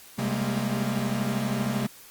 45% pulse tone cluster, 131.6 / 199.3 / 211.9 / 232.1 Hz, C3 / G3 / G#3 / A#3, +10 / +29 / +35 / -7 cents, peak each -31 dBFS, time 0.18-1.87 s, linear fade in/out 10 ms, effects white hiss -49 dBFS RMS until 2.1 s + Opus 48 kbps

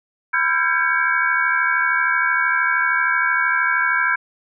sine tone cluster, 1000 / 1361 / 1575 / 1648 / 2249 Hz, B5 / F6 / G6 / G#6 / C#7, +21 / -45 / +8 / -14 / +24 cents, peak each -25 / -23 / -19 / -23 / -24 dBFS, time 0.33-4.16 s, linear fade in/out 10 ms, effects none

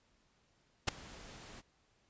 pink noise with ADSR envelope, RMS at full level -28 dBFS, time 0.87-1.62 s, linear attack 15 ms, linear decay 6 ms, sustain -24 dB, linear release 31 ms, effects pink hiss -73 dBFS RMS until 2.09 s + resampled to 16000 Hz

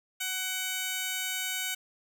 15% pulse tone with high-pass filter, 750 Hz, F#5, 23 cents sharp, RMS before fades -33 dBFS, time 0.2-1.75 s, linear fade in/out 10 ms, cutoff 2300 Hz, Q 0.54, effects none

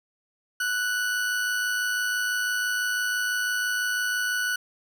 40% pulse tone with amplitude modulation, 1480 Hz, F#6, in tune, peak -22 dBFS, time 0.6-4.56 s, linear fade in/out 5 ms, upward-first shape sine, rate 106 Hz, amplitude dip 35%, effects none

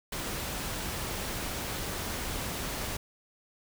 pink noise, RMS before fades -35 dBFS, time 0.12-2.97 s, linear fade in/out 5 ms, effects none

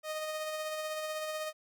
sawtooth tone with tremolo, 620 Hz, D#5, 6 cents flat, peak -30 dBFS, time 0.03-1.53 s, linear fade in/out 50 ms, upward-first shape sine, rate 16 Hz, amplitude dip 30%, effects none

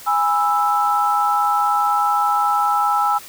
sine chord, E major, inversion first, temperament just, 824.1 / 988.9 / 1318.5 Hz, G#5 / B5 / E6, -14 / +2 / 0 cents, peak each -18 / -24 / -18 dBFS, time 0.06-3.19 s, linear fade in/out 20 ms, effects white hiss -39 dBFS RMS until 3.28 s

